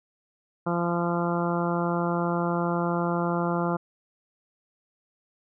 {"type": "harmonic tone", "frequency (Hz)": 172.2, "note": "F3", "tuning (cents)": -24, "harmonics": [1, 2, 3, 4, 5, 6, 7, 8], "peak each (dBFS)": [-27, -30, -32, -33, -34, -35, -35, -36], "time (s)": [0.66, 3.77], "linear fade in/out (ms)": 10, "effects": []}